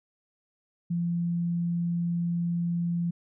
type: tone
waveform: sine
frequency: 171.6 Hz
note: F3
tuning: 30 cents flat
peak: -25 dBFS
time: 0.9-3.11 s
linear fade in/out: 10 ms
effects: none